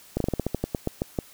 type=slowing click train; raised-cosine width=2 ms; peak=-11 dBFS; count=13; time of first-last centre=0.17-1.188 s; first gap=33 ms; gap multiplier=1.16; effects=white hiss -51 dBFS RMS until 1.33 s